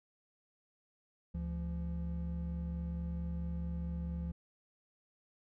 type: tone pair together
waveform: triangle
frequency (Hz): 71.89 / 171.2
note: D2 / F3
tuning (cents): -36 / -34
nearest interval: octave + minor third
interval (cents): 1502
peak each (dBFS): -36 / -37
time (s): 1.34-4.32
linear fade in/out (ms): 10
effects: none